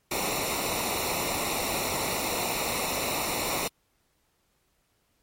pink noise with comb filter, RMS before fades -29 dBFS, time 0.11-3.68 s, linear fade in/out 5 ms, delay 0.62 ms, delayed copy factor -0.8, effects pink hiss -71 dBFS RMS until 5.22 s + MP3 64 kbps

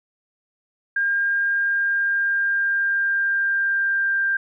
sine tone with pitch glide, 1608 to 1586.8 Hz, G6 to G6, +44 to +21 cents, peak -18 dBFS, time 0.96-4.37 s, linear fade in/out 5 ms, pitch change -23 cents, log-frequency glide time 1.49-4.19 s, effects none

